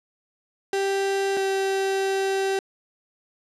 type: tone pair in turn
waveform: 35% pulse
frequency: 392 / 387.7 Hz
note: G4 / G4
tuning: 0 / -19 cents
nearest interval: unison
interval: 19 cents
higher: first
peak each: -20 dBFS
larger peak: neither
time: 0.73-1.37 / 1.37-2.59 s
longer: second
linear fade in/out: 2 ms
effects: low-pass 9000 Hz 12 dB/octave